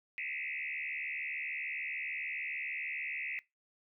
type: tone with frequency modulation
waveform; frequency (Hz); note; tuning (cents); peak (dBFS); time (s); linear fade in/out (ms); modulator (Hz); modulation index
sine; 2296; D7; -40; -36; 0.18-3.39; 0; 73.4; 4.7
effects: noise-tail reverb RT60 0.2 s tail -22 dB re dry